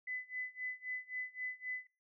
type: tone with tremolo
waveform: sine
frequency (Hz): 2008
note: B6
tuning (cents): +28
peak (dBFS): -37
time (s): 0.07-1.87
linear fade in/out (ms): 5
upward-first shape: sine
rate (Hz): 3.8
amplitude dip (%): 95
effects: noise-tail reverb RT60 0.3 s tail -18 dB re dry